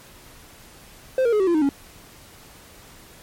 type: tone with pitch steps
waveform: triangle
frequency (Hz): 520 / 468.7 / 422.4 / 380.7 / 343.1 / 309.2 / 278.7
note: C5 / A#4 / G#4 / F#4 / F4 / D#4 / C#4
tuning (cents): -11 / +9 / +29 / +49 / -31 / -11 / +9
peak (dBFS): -14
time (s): 1.18-1.691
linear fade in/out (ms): 2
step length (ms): 73
effects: pink hiss -47 dBFS RMS until 3.22 s + MP3 64 kbps